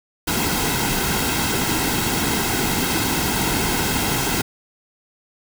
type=noise with comb filter; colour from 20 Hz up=pink; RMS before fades=-21 dBFS; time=0.27-4.42 s; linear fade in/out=10 ms; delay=1.7 ms; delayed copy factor=-0.6; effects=none